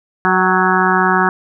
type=harmonic tone with a mistuned harmonic; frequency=185 Hz; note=F#3; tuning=in tune; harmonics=1 / 2 / 4 / 5 / 6 / 7 / 8 / 9; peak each=-19 / -19 / -19 / -19 / -19 / -19 / -19 / -19 dBFS; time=0.25-1.29 s; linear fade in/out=0 ms; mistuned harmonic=4; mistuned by=+30 cents; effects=none